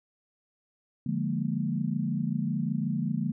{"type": "chord", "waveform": "sine", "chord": "Bb dominant seventh", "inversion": "first", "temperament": "equal", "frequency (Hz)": [146.83, 174.61, 207.7, 233.1], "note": ["D3", "F3", "Ab3", "Bb3"], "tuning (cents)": [0, 0, 0, 0], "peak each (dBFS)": -32, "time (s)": [1.06, 3.32], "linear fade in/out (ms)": 5, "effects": []}